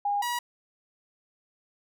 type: tone pair in turn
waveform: sine / sawtooth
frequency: 814 / 963.9 Hz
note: G#5 / B5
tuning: -35 / -42 cents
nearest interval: minor third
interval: 293 cents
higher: second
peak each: -24 dBFS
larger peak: neither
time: 0.05-0.22 / 0.22-0.39 s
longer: neither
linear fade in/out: 5 ms
effects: none